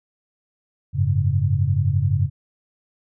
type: chord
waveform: sine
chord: F# suspended second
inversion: none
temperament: just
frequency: 92.5 / 104.06 / 138.75 Hz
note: F#2 / G#2 / C#3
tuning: 0 / +4 / +2 cents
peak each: -21 dBFS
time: 0.93-2.3 s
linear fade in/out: 50 ms
effects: none